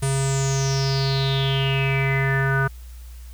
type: tone with low-pass filter sweep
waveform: square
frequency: 135.9 Hz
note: C#3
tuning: 34 cents flat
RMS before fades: -21 dBFS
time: 0.02-2.68 s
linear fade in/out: 10 ms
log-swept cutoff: 9400 to 1400 Hz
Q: 8.4
effects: added 60 Hz sine -36 dBFS peak until 3.33 s + white hiss -52 dBFS RMS until 3.33 s